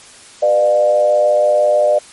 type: tone with frequency modulation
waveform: sine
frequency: 600 Hz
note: D5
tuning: 37 cents sharp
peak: -9 dBFS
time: 0.42-1.99 s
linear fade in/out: 10 ms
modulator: 106 Hz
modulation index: 0.65
effects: white hiss -40 dBFS RMS until 2.12 s + MP3 48 kbps